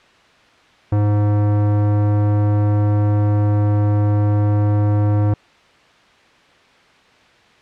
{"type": "tone with tanh clipping", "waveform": "sine", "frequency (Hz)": 103.83, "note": "G#2", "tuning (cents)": 0, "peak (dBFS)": -15, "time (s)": [0.92, 5.34], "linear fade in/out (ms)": 5, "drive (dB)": 18, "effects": ["white hiss -50 dBFS RMS until 7.61 s", "low-pass 3000 Hz 12 dB/octave"]}